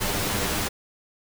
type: noise with comb filter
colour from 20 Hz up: pink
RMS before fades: -26 dBFS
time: 0-0.69 s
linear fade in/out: 20 ms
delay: 10 ms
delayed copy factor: +0.65
effects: none